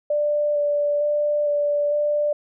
sine tone with vibrato, 587.3 Hz, D5, in tune, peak -18 dBFS, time 0.1-2.33 s, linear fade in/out 5 ms, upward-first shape square, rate 1.1 Hz, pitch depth 11 cents each way, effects none

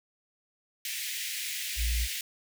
pink high-pass noise, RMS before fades -35 dBFS, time 0.85-2.21 s, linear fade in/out 2 ms, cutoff 1900 Hz, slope 48 dB/octave
sine tone, 58.27 Hz, A#1, in tune, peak -26 dBFS, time 1.76-2.08 s, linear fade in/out 50 ms
effects none

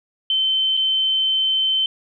sine tone with dropouts, 3083 Hz, G7, 29 cents flat, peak -16 dBFS, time 0.3-1.86 s, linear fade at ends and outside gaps 2 ms, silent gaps 0.769-0.773 s, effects none

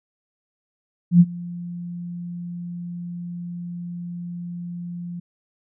sine tone with ADSR envelope, 174.2 Hz, F3, 4 cents flat, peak -6 dBFS, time 1.11-5.2 s, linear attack 93 ms, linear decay 44 ms, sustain -23 dB, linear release 8 ms, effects none

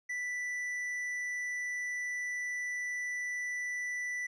sine tone with tanh clipping, 1975.5 Hz, B6, in tune, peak -35 dBFS, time 0.09-4.27 s, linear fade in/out 10 ms, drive 7 dB, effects none

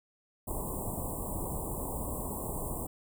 pink band-stop noise, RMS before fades -36 dBFS, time 0.47-2.87 s, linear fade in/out 10 ms, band 1100 to 7700 Hz, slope 96 dB/octave, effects none

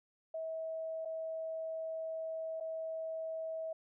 sine tone with dropouts, 645 Hz, E5, 38 cents flat, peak -37 dBFS, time 0.34-3.73 s, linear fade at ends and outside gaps 5 ms, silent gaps 1.05-1.055 / 2.601-2.607 s, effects none

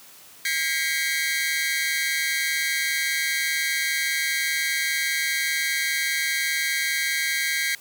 sawtooth tone cluster, 1612 / 1931 / 2076 / 2238 Hz, G6 / B6 / C7 / C#7, +48 / -39 / -14 / +16 cents, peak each -25 dBFS, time 0.45-7.75 s, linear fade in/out 2 ms, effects white hiss -48 dBFS RMS until 7.8 s + high-pass 100 Hz 12 dB/octave

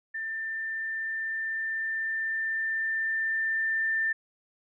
sine tone with level ramp, 1788 Hz, A6, 27 cents sharp, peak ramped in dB -31 to -24 dBFS, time 0.14-4.13 s, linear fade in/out 10 ms, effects none

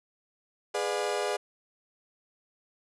35% pulse chord, G# diminished seventh, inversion none, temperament just, 415.3 / 498.4 / 598 / 717.6 Hz, G#4 / B4 / D5 / F5, 0 / +16 / +31 / +47 cents, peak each -30 / -33 / -32 / -34 dBFS, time 0.74-1.37 s, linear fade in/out 10 ms, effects resampled to 24000 Hz

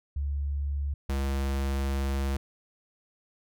sine / square tone pair in turn, 71 / 68.27 Hz, C#2 / C#2, +42 / -26 cents, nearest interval minor second, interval 68 cents, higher first, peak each -27 dBFS, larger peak neither, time 0.16-0.94 / 1.09-2.37 s, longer second, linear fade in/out 5 ms, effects none

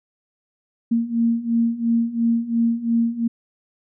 sine beating tone pair, 230 / 232.9 Hz, A#3 / A#3, -23 / -1 cents, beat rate 2.9 Hz, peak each -22 / -19 dBFS, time 0.91-3.28 s, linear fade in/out 10 ms, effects none

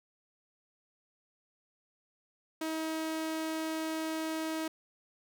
sawtooth tone, 318.5 Hz, D#4, 41 cents sharp, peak -29 dBFS, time 2.61-4.68 s, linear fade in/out 5 ms, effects none

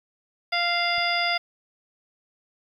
harmonic tone, 696 Hz, F5, 6 cents flat, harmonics 1 / 2 / 3 / 4 / 5 / 7, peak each -27 / -30 / -26 / -33 / -31 / -29 dBFS, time 0.52-1.38 s, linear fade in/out 10 ms
click, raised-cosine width 5 ms, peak -35 dBFS, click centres 0.982 s
effects 9-bit

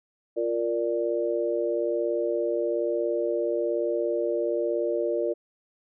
sine chord, Bb major, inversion second, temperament equal, 349.2 / 466.2 / 587.3 Hz, F4 / Bb4 / D5, 0 / 0 / 0 cents, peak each -28 dBFS, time 0.36-5.34 s, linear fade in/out 20 ms, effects none

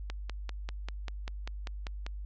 click train, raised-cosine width 0.2 ms, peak -21 dBFS, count 11, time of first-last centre 0.1-2.065 s, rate 5.09 Hz, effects added 50 Hz sine -37 dBFS peak until 2.25 s + low-pass 5000 Hz 12 dB/octave

